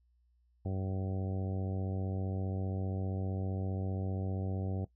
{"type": "harmonic tone", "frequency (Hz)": 95.2, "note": "F#2", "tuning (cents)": 50, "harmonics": [1, 2, 3, 4, 5, 6, 7, 8], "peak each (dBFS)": [-34, -40, -44, -46, -48, -50, -51, -52], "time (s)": [0.65, 4.85], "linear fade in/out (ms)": 5, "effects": ["noise-tail reverb RT60 0.1 s tail -18 dB re dry", "added 60 Hz sine -67 dBFS peak until 4.95 s"]}